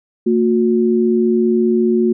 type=tone pair together; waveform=sine; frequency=227.3 / 362.1 Hz; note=A#3 / F#4; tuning=-43 / -37 cents; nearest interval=minor sixth; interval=806 cents; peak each=-14 dBFS; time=0.26-2.13 s; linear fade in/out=10 ms; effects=none